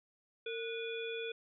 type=harmonic tone with a mistuned harmonic; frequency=490 Hz; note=B4; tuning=14 cents flat; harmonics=1 / 3 / 5 / 7; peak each=-39 / -48 / -44 / -46 dBFS; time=0.46-1.32 s; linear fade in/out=5 ms; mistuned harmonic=1; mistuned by=-120 cents; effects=none